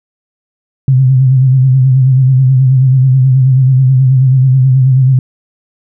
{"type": "tone with vibrato", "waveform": "sine", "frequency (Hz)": 130.81, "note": "C3", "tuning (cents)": 0, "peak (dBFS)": -4, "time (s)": [0.88, 5.19], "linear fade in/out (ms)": 2, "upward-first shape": "sine", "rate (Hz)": 9.3, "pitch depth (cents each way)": 57, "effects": []}